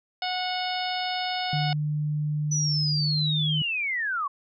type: harmonic tone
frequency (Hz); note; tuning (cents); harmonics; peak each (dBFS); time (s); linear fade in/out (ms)
733; F#5; -16; 1 / 2 / 3 / 4 / 5 / 6 / 7; -29 / -37 / -36 / -35 / -36 / -37 / -37; 0.22-1.73; 2
type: tone with pitch glide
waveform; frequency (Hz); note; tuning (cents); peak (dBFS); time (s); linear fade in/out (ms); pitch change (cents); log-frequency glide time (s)
sine; 150 to 152.8; D3 to D#3; +37 to -31; -24; 1.53-3.62; 2; +32; 2.97-3.29
type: linear sweep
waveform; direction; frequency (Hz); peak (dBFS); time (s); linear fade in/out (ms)
sine; down; 6000 to 1077; -25; 2.51-4.28; 10
effects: none